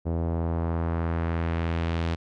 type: tone with low-pass filter sweep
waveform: sawtooth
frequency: 83.2 Hz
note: E2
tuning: 17 cents sharp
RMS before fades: -27 dBFS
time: 0.05-2.16 s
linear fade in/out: 20 ms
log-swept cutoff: 580 to 4000 Hz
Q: 1.1
effects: none